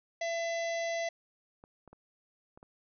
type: harmonic tone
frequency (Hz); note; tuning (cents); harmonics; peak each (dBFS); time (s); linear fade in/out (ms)
671; E5; +31; 1 / 3 / 4 / 5 / 6 / 7 / 8 / 9; -32 / -38 / -50 / -49 / -50 / -52 / -56 / -47; 0.21-1.09; 5
type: clicks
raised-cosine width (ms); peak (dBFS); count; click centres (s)
1; -38; 5; 1.639 / 1.877 / 1.93 / 2.575 / 2.629
effects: none